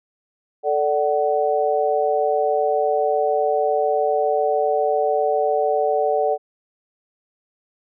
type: chord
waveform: sine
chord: D major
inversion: second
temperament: equal with one note detuned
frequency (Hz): 440 / 587.3 / 751.2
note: A4 / D5 / F#5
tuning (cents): 0 / 0 / +26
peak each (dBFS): -21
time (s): 0.63-6.38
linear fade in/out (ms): 50
effects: none